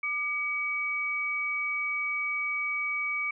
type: tone pair together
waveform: sine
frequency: 1201 / 2270 Hz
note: D6 / C#7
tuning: +38 / +41 cents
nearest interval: major seventh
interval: 1103 cents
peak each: -37 / -28 dBFS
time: 0.03-3.31 s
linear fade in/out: 5 ms
effects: none